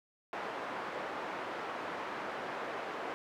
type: band-pass noise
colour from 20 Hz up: pink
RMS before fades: -40 dBFS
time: 0.33-3.14 s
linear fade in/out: 0 ms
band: 460 to 1600 Hz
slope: 12 dB/octave
effects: none